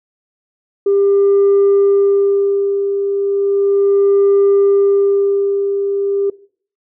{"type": "tone with tremolo", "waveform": "sine", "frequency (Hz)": 398.4, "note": "G4", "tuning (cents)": 28, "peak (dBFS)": -6, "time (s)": [0.86, 6.3], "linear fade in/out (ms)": 5, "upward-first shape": "sine", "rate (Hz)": 0.35, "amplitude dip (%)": 60, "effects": ["noise-tail reverb RT60 0.5 s tail -20 dB re dry", "tanh soft clip ceiling -6 dBFS"]}